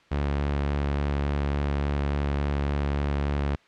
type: tone with vibrato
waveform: sawtooth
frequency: 71.4 Hz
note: D2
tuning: 48 cents flat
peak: -20 dBFS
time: 0.11-3.56 s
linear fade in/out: 10 ms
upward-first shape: square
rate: 3.5 Hz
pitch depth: 10 cents each way
effects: white hiss -58 dBFS RMS until 3.67 s + low-pass 3000 Hz 12 dB/octave